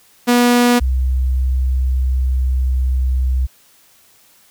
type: tone pair in turn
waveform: sawtooth / sine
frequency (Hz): 242.6 / 64.26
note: B3 / C2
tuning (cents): -31 / -31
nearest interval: octave + major seventh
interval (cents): 2300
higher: first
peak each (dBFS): -6 / -13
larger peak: first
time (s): 0.27-0.8 / 0.8-3.47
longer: second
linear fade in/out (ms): 20
effects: white hiss -51 dBFS RMS until 4.5 s